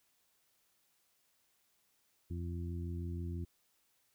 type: harmonic tone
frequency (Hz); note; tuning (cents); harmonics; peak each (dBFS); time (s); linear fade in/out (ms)
86.2; F2; -22; 1 / 2 / 3 / 4; -38 / -45 / -49 / -49; 2.3-3.45; 10
effects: white hiss -75 dBFS RMS until 4.14 s